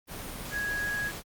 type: tone in noise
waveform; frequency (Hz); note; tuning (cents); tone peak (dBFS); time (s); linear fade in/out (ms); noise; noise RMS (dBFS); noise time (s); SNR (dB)
sine; 1660; G#6; -1; -29; 0.51-1.12; 50; pink; -39; 0.07-1.23; +7
effects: Opus 32 kbps